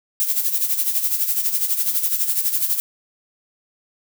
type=noise with tremolo; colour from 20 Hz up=violet; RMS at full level=-18 dBFS; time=0.2-2.8 s; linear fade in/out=0 ms; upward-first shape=sine; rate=12 Hz; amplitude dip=65%; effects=none